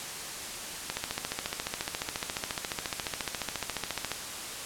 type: click train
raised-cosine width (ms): 0.2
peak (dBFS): -13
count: 47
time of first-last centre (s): 0.9-4.117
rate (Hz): 14.3
effects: white hiss -38 dBFS RMS until 4.65 s + low-pass 10000 Hz 12 dB/octave